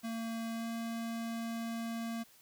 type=tone with pitch glide; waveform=square; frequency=227.6 to 229.3 Hz; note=A#3 to A#3; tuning=-41 to -28 cents; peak=-37 dBFS; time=0.03-2.24 s; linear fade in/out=20 ms; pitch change=+13 cents; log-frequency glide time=0.53-0.67 s; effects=white hiss -62 dBFS RMS until 2.41 s